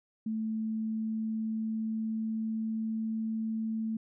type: tone with pitch glide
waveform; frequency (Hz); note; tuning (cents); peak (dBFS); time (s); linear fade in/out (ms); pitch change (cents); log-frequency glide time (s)
sine; 220 to 221.7; A3 to A3; 0 to +13; -30; 0.26-3.97; 5; +13; 0.6-3.26
effects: none